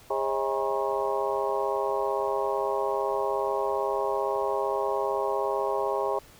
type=harmonic tone with a mistuned harmonic; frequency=135.7 Hz; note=C#3; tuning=36 cents flat; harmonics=3 / 4 / 5 / 6 / 7 / 8; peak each=-30 / -31 / -32 / -33 / -33 / -34 dBFS; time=0.1-6.19 s; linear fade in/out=5 ms; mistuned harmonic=5; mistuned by=-100 cents; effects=pink hiss -53 dBFS RMS until 6.39 s